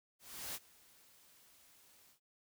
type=noise with ADSR envelope; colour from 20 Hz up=white; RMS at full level=-42 dBFS; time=0.19-2.2 s; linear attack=360 ms; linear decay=37 ms; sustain=-23 dB; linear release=100 ms; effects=none